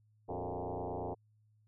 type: tone with frequency modulation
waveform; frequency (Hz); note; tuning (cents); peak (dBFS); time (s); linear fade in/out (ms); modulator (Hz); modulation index
sine; 164.81; E3; 0; -36; 0.28-1.15; 20; 89.5; 7.9
effects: added 107 Hz sine -66 dBFS peak until 1.67 s